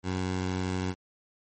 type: tone with vibrato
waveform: 15% pulse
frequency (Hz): 92.5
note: F#2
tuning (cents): 0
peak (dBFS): -22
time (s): 0.03-0.95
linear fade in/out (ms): 50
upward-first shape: sine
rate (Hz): 18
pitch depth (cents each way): 9
effects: MP3 32 kbps